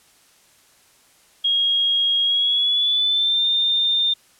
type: tone with pitch glide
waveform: sine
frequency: 3275 to 3613 Hz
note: G#7 to A7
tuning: -25 to +45 cents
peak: -16 dBFS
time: 1.44-4.14 s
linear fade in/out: 10 ms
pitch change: +170 cents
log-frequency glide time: 2.23-3.45 s
effects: white hiss -55 dBFS RMS until 4.39 s + low-pass 11000 Hz 12 dB/octave